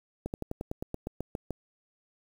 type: slowing click train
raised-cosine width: 2 ms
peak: -20 dBFS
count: 12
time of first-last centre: 0.26-1.507 s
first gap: 79 ms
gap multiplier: 1.07
effects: 8-bit